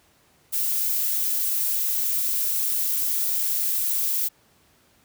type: noise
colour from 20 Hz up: violet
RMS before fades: -24 dBFS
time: 0.52-4.29 s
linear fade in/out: 20 ms
effects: pink hiss -60 dBFS RMS until 5.04 s + high-pass 60 Hz 12 dB/octave